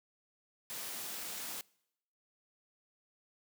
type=noise; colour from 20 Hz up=white; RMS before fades=-42 dBFS; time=0.7-1.61 s; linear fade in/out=0 ms; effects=noise-tail reverb RT60 0.8 s tail -25 dB re dry + high-pass 150 Hz 12 dB/octave